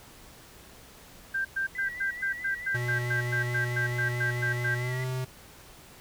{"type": "tone bursts", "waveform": "sine", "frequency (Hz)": 1576, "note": "G6", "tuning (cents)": 9, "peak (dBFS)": -26, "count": 16, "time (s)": [1.34, 4.75], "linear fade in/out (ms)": 10, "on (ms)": 110, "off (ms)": 110}
{"type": "tone with vibrato", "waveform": "sine", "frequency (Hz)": 1977, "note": "B6", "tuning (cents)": 1, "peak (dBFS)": -36, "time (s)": [1.75, 5.04], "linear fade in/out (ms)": 2, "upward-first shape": "sine", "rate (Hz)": 4.6, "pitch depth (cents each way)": 50}
{"type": "tone with pitch glide", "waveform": "square", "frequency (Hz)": [121.8, 128.67], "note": ["B2", "C3"], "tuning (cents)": [-24, -29], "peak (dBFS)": -30, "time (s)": [2.74, 5.25], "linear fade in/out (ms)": 10, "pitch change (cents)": 95, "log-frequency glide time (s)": [4.77, 5]}
{"effects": ["pink hiss -51 dBFS RMS until 6 s"]}